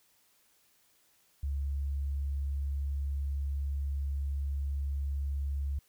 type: tone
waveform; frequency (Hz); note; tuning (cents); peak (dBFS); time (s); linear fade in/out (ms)
sine; 69.9; C#2; +15; -30; 1.43-5.79; 5
effects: white hiss -68 dBFS RMS until 5.88 s